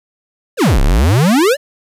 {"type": "exponential two-way sweep", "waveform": "square", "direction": "down then up", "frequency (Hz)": [613, 30.07, 613], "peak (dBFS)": -9, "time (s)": [0.57, 1.57], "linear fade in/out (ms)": 50, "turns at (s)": 0.81, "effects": ["resampled to 32000 Hz", "8-bit"]}